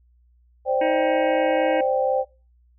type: chord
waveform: sine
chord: C suspended second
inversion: none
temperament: equal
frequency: 523.3 / 587.3 / 784 Hz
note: C5 / D5 / G5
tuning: 0 / 0 / 0 cents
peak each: -21 / -25 / -24 dBFS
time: 0.65-2.25 s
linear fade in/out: 50 ms
type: harmonic tone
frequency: 316.5 Hz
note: D#4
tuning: 30 cents sharp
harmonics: 1 / 2 / 3 / 5 / 6 / 7 / 8 / 9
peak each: -26 / -31 / -36 / -34 / -37 / -34 / -39 / -40 dBFS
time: 0.81-1.81 s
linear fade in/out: 5 ms
effects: noise-tail reverb RT60 0.3 s tail -21 dB re dry + added 60 Hz sine -55 dBFS peak until 2.78 s